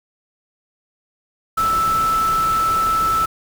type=tone in noise; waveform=sine; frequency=1318.5 Hz; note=E6; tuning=in tune; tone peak=-15 dBFS; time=1.57-3.26 s; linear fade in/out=10 ms; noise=pink; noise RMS=-29 dBFS; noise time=1.57-3.26 s; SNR=+11 dB; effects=none